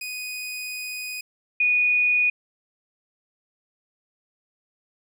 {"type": "tone pair in turn", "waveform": ["sawtooth", "sine"], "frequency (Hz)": [2489, 2466], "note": ["D#7", "D#7"], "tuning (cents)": [0, -16], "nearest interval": "unison", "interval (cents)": 16, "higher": "first", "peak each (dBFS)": [-27, -17], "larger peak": "second", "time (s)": [[0.01, 1.21], [1.6, 2.3]], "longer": "first", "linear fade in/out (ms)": 5, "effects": []}